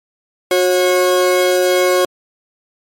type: tone pair together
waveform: 40% pulse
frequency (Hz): 363.7 / 545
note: F#4 / C#5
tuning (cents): -30 / -29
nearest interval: perfect fifth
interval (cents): 701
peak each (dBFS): -13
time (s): 0.51-2.05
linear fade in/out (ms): 2
effects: MP3 64 kbps